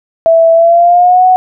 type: tone with pitch glide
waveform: sine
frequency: 659.3 to 740 Hz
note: E5 to F#5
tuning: 0 to 0 cents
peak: -3 dBFS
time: 0.26-1.36 s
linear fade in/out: 0 ms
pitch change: +200 cents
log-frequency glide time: 0.53-1.25 s
effects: none